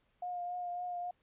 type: tone with vibrato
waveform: sine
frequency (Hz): 711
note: F5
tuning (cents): +31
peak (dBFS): -36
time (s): 0.22-1.11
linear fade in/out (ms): 5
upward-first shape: triangle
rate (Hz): 3.6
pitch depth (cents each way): 23
effects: pink hiss -75 dBFS RMS until 1.22 s + resampled to 8000 Hz